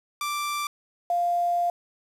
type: tone pair in turn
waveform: sawtooth / sine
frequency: 1174.7 / 698.5 Hz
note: D6 / F5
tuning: 0 / 0 cents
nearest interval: major sixth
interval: 900 cents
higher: first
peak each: -23 / -21 dBFS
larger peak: second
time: 0.21-0.67 / 1.1-1.7 s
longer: second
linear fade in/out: 2 ms
effects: resampled to 32000 Hz + 8-bit